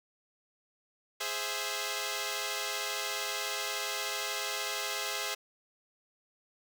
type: chord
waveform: 5% pulse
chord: Ab augmented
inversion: none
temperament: equal with one note detuned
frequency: 415.3 / 523.3 / 661.9 Hz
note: Ab4 / C5 / E5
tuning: 0 / 0 / +7 cents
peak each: -26 dBFS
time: 1.2-5.35 s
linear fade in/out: 10 ms
effects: none